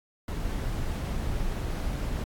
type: noise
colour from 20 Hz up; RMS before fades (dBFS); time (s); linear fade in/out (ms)
brown; -30; 0.28-2.24; 2
effects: AAC 64 kbps